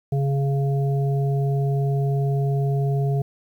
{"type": "harmonic tone", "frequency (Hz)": 138.59, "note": "C#3", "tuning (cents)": 0, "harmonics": [1, 3, 5], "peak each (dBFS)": [-19, -29, -33], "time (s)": [0.12, 3.22], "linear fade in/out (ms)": 5, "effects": ["9-bit"]}